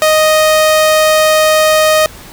sawtooth tone, 622.3 Hz, D#5, in tune, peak -3 dBFS, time 0.02-2.06 s, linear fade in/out 0 ms, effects pink hiss -34 dBFS RMS until 2.32 s

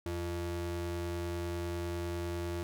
square ring-modulated tone, 130 Hz, C3, 11 cents flat, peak -32 dBFS, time 0.06-2.63 s, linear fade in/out 0 ms, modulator 215 Hz, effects none

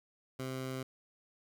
15% pulse tone, 130.8 Hz, C3, in tune, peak -31 dBFS, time 0.39-0.83 s, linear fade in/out 5 ms, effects none

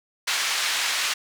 pink band-pass noise, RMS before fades -25 dBFS, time 0.27-1.14 s, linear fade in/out 10 ms, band 1600 to 6900 Hz, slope 12 dB/octave, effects none

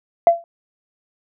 sine tone with exponential decay, 680 Hz, F5, 46 cents flat, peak -3 dBFS, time 0.27-0.44 s, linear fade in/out 1 ms, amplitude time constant 35 ms, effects tanh soft clip ceiling -1 dBFS

